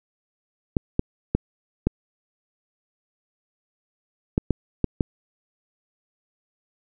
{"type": "clicks", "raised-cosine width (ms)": 3, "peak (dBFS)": -6, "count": 8, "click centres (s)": [0.768, 0.994, 1.35, 1.87, 4.379, 4.507, 4.843, 5.008], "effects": []}